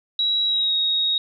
sine tone with pitch glide, 3877 to 3767 Hz, B7 to A#7, -33 to +17 cents, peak -18 dBFS, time 0.19-1.18 s, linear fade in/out 2 ms, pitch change -50 cents, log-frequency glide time 0.46-0.74 s, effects none

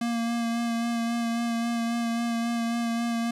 square tone with vibrato, 233.1 Hz, A#3, in tune, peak -26 dBFS, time 0.01-3.31 s, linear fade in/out 5 ms, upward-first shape sine, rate 3.7 Hz, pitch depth 18 cents each way, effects low-pass 10000 Hz 12 dB/octave + 10-bit

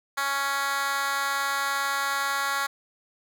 10% pulse tone with high-pass filter, 277.8 Hz, C#4, 4 cents sharp, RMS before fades -27 dBFS, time 0.17-2.67 s, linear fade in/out 10 ms, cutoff 1200 Hz, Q 1.4, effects none

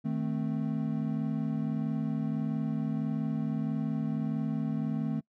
triangle chord, A diminished, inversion second, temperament equal, 155.56 / 220 / 261.6 Hz, Eb3 / A3 / C4, 0 / 0 / 0 cents, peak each -31 / -30 / -33 dBFS, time 0.04-5.21 s, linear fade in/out 20 ms, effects noise-tail reverb RT60 0.1 s tail -26 dB re dry

